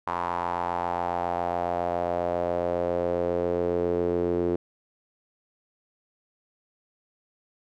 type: tone with band-pass filter sweep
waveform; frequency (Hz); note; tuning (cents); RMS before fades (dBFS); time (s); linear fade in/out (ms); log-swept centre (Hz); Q
sawtooth; 87.31; F2; 0; -27; 0.07-4.56; 5; 1000 to 380; 4.1
effects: none